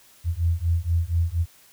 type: beating tone pair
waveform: sine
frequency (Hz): 82.4 / 86.6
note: E2 / F2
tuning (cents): 0 / -14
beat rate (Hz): 4.2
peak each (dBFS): -23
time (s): 0.24-1.46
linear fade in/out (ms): 50
effects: white hiss -54 dBFS RMS until 1.72 s